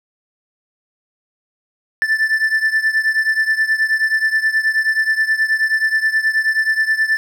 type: beating tone pair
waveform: triangle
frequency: 1760 / 1769.4 Hz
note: A6 / A6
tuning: 0 / +9 cents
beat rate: 9.4 Hz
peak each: -14 / -17 dBFS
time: 2.02-7.17 s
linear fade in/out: 0 ms
effects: none